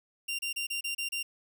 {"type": "tone bursts", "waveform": "sawtooth", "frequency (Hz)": 2775, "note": "F7", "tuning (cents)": -12, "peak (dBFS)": -28, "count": 7, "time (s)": [0.28, 1.23], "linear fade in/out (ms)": 10, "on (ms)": 110, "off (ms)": 30, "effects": []}